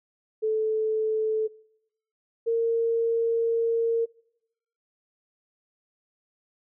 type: tone pair in turn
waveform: sine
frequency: 436.5 / 459.6 Hz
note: A4 / A#4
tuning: -14 / -25 cents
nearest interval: minor second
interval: 89 cents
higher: second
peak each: -22 / -21 dBFS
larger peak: second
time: 0.42-1.48 / 2.46-4.06 s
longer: second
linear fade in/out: 20 ms
effects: noise-tail reverb RT60 0.8 s tail -23 dB re dry